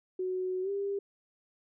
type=tone with pitch glide; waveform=sine; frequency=370 to 398.9 Hz; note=F#4 to G4; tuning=0 to +30 cents; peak=-30 dBFS; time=0.19-0.99 s; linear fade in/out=5 ms; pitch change=+130 cents; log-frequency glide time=0.62-0.7 s; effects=none